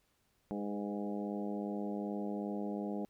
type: harmonic tone with a mistuned harmonic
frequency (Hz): 102.6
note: G#2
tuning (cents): -21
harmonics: 2 / 3 / 4 / 5 / 6 / 7 / 8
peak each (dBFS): -38 / -42 / -44 / -46 / -48 / -49 / -50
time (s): 0.51-3.05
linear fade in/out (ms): 0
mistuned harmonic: 5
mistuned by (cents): -21
effects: pink hiss -75 dBFS RMS until 3.09 s